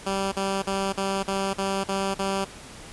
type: tone bursts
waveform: 10% pulse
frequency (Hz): 194.7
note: G3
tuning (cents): -12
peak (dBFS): -16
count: 8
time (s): 0.06-2.448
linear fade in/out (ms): 10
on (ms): 260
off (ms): 44
effects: pink hiss -43 dBFS RMS until 2.92 s + resampled to 24000 Hz